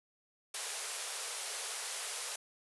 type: band-pass noise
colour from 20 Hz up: white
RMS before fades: -41 dBFS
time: 0.54-2.36 s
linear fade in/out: 5 ms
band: 400 to 11000 Hz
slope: 96 dB/octave
effects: none